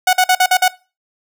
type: tone bursts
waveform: sawtooth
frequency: 738 Hz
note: F#5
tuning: 5 cents flat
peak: -5 dBFS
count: 6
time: 0.07-0.681 s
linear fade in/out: 5 ms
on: 61 ms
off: 49 ms
effects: noise-tail reverb RT60 0.3 s tail -20 dB re dry